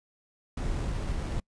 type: noise with sample-and-hold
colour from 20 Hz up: brown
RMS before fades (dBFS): -31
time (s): 0.57-1.4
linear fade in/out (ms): 5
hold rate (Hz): 7350
effects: noise-tail reverb RT60 0.1 s tail -26 dB re dry + resampled to 22050 Hz